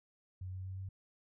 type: tone with pitch steps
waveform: sine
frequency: 92.5 / 93.47 / 94.44 / 95.43 Hz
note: F#2 / F#2 / F#2 / G2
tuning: 0 / +18 / +36 / -46 cents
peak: -40 dBFS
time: 0.41-0.89 s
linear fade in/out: 5 ms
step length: 120 ms
effects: none